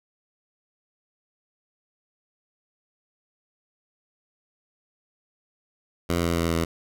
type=tone with pitch steps; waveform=10% pulse; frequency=85.8 / 84.81 / 83.84 / 82.88 Hz; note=F2 / E2 / E2 / E2; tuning=-30 / +50 / +30 / +10 cents; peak=-14 dBFS; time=6.09-6.65 s; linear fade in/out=10 ms; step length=140 ms; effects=none